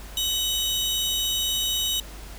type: tone pair together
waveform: sawtooth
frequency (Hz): 2986 / 3772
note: F#7 / A#7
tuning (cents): +15 / +20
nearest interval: major third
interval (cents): 405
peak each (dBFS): -23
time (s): 0.17-2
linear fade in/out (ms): 2
effects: added 50 Hz sine -39 dBFS peak until 2.38 s + pink hiss -44 dBFS RMS until 2.38 s